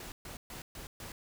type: noise bursts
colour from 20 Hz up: pink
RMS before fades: -45 dBFS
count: 5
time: 0-1.12 s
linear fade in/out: 2 ms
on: 120 ms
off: 130 ms
effects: none